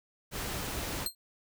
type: noise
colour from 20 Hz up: pink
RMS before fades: -36 dBFS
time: 0.31-1.08 s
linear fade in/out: 50 ms
type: tone with exponential decay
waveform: 15% pulse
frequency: 4186 Hz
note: C8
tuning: in tune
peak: -20 dBFS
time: 1.06-1.15 s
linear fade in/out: 2 ms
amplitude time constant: 19 ms
effects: none